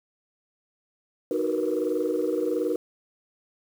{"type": "chord", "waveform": "sine", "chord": "B major seventh", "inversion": "first", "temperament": "equal with one note detuned", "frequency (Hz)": [311.1, 370, 466.2, 487.6], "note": ["D#4", "F#4", "A#4", "B4"], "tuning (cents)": [0, 0, 0, -22], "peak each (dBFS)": -28, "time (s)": [1.31, 2.76], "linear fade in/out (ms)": 2, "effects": ["tanh soft clip ceiling -16 dBFS", "8-bit"]}